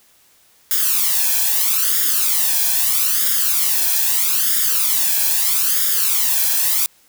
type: noise with flanger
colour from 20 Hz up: blue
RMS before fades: -17 dBFS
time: 0.71-6.86 s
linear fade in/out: 0 ms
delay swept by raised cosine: 0.58 to 1.22 ms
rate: 0.78 Hz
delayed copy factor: +0.75
effects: white hiss -54 dBFS RMS until 7.08 s